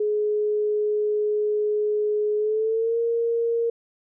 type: tone with pitch glide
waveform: sine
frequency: 421.1 to 464.5 Hz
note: G#4 to A#4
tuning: +24 to -6 cents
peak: -20 dBFS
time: 0-3.7 s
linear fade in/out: 5 ms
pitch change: +170 cents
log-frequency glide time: 2.37-2.98 s
effects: none